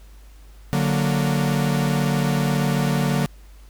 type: chord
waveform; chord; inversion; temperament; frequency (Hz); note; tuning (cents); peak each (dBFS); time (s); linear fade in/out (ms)
45% pulse; D augmented; none; equal; 146.83 / 185 / 233.1; D3 / F#3 / A#3; 0 / 0 / 0; -21 / -24 / -25; 0.73-3.26; 0
effects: added 50 Hz sine -42 dBFS peak until 3.69 s + pink hiss -55 dBFS RMS until 3.69 s